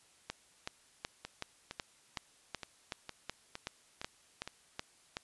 two click trains, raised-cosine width 0.2 ms, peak -24 / -20 dBFS, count 8 / 14, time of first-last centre 1.25-4.476 / 0.3-5.169 s, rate 2.17 / 2.67 Hz, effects white hiss -65 dBFS RMS until 5.23 s + resampled to 24000 Hz

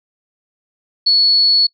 sine tone, 4400 Hz, C#8, 14 cents flat, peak -9 dBFS, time 1.06-1.67 s, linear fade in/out 10 ms, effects noise-tail reverb RT60 0.1 s tail -24 dB re dry

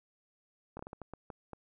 slowing click train, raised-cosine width 1 ms, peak -29 dBFS, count 9, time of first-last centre 0.77-1.533 s, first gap 23 ms, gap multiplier 1.39, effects none

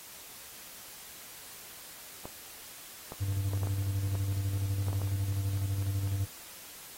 clicks, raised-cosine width 1 ms, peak -27 dBFS, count 9, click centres 2.255 / 3.121 / 3.535 / 3.633 / 3.672 / 4.153 / 4.884 / 4.93 / 5.017 s
triangle tone with tremolo, 98 Hz, G2, in tune, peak -25 dBFS, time 3.2-6.26 s, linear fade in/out 20 ms, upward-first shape square, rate 12 Hz, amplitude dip 40%
effects white hiss -48 dBFS RMS until 6.97 s + AAC 48 kbps

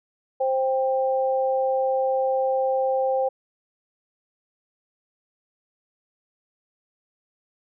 sine tone pair together, 525.8 / 790 Hz, C5 / G5, +8 / +13 cents, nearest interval perfect fifth, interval 705 cents, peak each -21 / -25 dBFS, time 0.4-3.29 s, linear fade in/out 10 ms, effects none

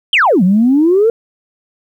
sine exponential two-way sweep, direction down then up, 3300 to 174.61 to 471.8 Hz, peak -6 dBFS, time 0.13-1.1 s, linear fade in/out 2 ms, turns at 0.43 s, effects tanh soft clip ceiling -2 dBFS + 8-bit

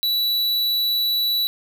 square tone, 3941 Hz, B7, 4 cents flat, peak -19 dBFS, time 0.03-1.47 s, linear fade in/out 0 ms, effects none

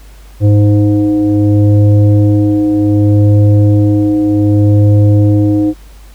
sine tone with frequency modulation, 103.83 Hz, G#2, in tune, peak -5 dBFS, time 0.4-5.74 s, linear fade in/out 50 ms, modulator 207 Hz, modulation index 1.3, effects added 50 Hz sine -33 dBFS peak until 6.14 s + pink hiss -44 dBFS RMS until 6.14 s

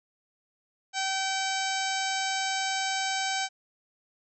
harmonic tone with a mistuned harmonic, 770 Hz, G5, 31 cents flat, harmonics 1 / 2 / 3 / 4 / 5 / 6 / 7 / 8 / 9 / 10, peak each -31 / -34 / -36 / -37 / -38 / -39 / -39 / -40 / -41 / -41 dBFS, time 0.93-3.49 s, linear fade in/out 50 ms, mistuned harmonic 9, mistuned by -71 cents, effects none

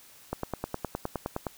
click train, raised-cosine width 1 ms, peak -16 dBFS, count 12, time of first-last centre 0.33-1.468 s, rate 9.67 Hz, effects white hiss -54 dBFS RMS until 1.57 s

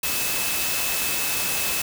sine tone in noise, 2600 Hz, E7, 24 cents flat, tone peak -31 dBFS, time 0.03-1.82 s, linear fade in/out 5 ms, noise white, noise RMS -25 dBFS, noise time 0.03-1.82 s, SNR -9 dB, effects none

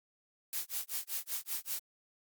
blue noise with tremolo, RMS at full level -35 dBFS, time 0.53-1.79 s, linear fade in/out 0 ms, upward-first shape sine, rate 5.2 Hz, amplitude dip 100%, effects Opus 48 kbps

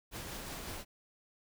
pink noise with tremolo, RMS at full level -42 dBFS, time 0.11-0.85 s, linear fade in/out 50 ms, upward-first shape sine, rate 5.4 Hz, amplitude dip 25%, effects none

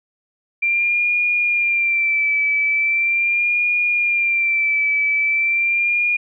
sine tone with vibrato, 2366 Hz, D7, 12 cents sharp, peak -15 dBFS, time 0.62-6.17 s, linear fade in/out 10 ms, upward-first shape sine, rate 0.4 Hz, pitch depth 47 cents each way, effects none

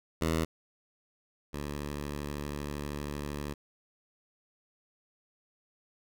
10% pulse tone pair in turn, 80.6 / 72.75 Hz, E2 / D2, -38 / -16 cents, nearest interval major second, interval 178 cents, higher first, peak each -19 / -27 dBFS, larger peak first, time 0.21-0.45 / 1.53-3.54 s, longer second, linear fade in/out 10 ms, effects none

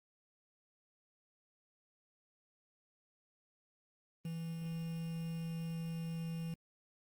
triangle tone with quantisation, 164.81 Hz, E3, in tune, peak -36 dBFS, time 4.25-6.54 s, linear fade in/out 2 ms, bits 9, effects Opus 32 kbps

